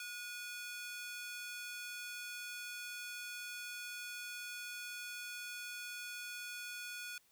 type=ring-modulated tone; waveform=sawtooth; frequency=1956 Hz; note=B6; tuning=17 cents flat; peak=-37 dBFS; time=0-7.18 s; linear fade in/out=2 ms; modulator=510 Hz; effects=white hiss -71 dBFS RMS until 7.31 s